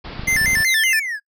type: low-pass noise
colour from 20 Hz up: pink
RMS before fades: -34 dBFS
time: 0.04-0.64 s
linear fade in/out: 10 ms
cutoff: 5000 Hz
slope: 96 dB/octave
type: clicks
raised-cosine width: 5 ms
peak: -17 dBFS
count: 11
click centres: 0.195 / 0.235 / 0.283 / 0.328 / 0.36 / 0.415 / 0.447 / 0.48 / 0.532 / 0.572 / 0.605 s
type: tone with vibrato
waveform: square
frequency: 1917 Hz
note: A#6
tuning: 48 cents sharp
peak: -16 dBFS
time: 0.27-1 s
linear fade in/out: 10 ms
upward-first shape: square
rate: 5.3 Hz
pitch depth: 140 cents each way
type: exponential sweep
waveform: triangle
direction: down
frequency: 4435 to 1600 Hz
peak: -21 dBFS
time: 0.64-1.2 s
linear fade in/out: 50 ms
effects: noise-tail reverb RT60 0.1 s tail -24 dB re dry